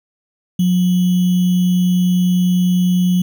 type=tone with sample-and-hold; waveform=sine; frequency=180 Hz; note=F#3; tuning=47 cents flat; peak=-11 dBFS; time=0.59-3.22 s; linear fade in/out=5 ms; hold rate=3150 Hz; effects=none